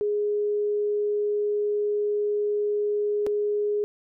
sine tone with dropouts, 415.3 Hz, G#4, in tune, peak -22 dBFS, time 0.01-3.84 s, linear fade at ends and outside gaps 0 ms, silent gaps 3.265-3.269 s, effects none

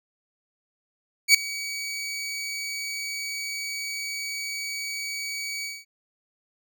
20% pulse tone with ADSR envelope, 2267 Hz, C#7, 38 cents sharp, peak -5 dBFS, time 1.28-5.85 s, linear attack 65 ms, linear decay 3 ms, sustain -20 dB, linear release 210 ms, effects none

